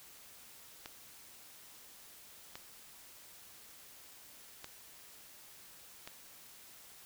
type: clicks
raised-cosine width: 0.2 ms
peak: -27 dBFS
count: 4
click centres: 0.859 / 2.555 / 4.644 / 6.075 s
effects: white hiss -56 dBFS RMS until 7.05 s